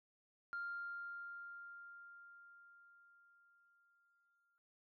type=tone with exponential decay; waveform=sine; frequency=1396.9 Hz; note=F6; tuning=in tune; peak=-39 dBFS; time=0.53-4.58 s; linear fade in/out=0 ms; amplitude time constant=880 ms; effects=tanh soft clip ceiling -37 dBFS